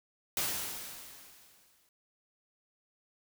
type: noise with exponential decay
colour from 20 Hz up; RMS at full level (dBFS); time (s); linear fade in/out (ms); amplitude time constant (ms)
white; -31; 0.37-1.89; 1; 330
effects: none